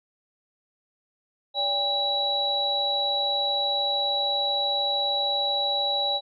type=tone cluster; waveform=sine; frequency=573 / 803 / 3911 Hz; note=D5 / G5 / B7; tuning=-43 / +41 / -18 cents; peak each=-31 / -29 / -24 dBFS; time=1.54-6.21 s; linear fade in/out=50 ms; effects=none